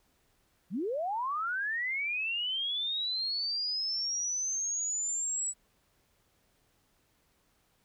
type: linear sweep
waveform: sine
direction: up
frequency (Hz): 150 to 7902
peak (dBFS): -30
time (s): 0.7-5.54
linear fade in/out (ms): 50
effects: pink hiss -71 dBFS RMS until 7.84 s